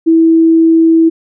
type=tone; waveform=sine; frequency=326.7 Hz; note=E4; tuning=15 cents flat; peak=-4 dBFS; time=0.06-1.1 s; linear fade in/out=20 ms; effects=none